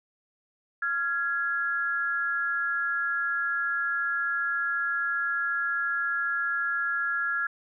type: tone pair together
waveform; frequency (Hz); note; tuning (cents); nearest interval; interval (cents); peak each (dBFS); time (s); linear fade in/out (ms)
sine; 1386 / 1671.4; F6 / G#6; -14 / +11; minor third; 325; -28; 0.82-7.47; 5
effects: none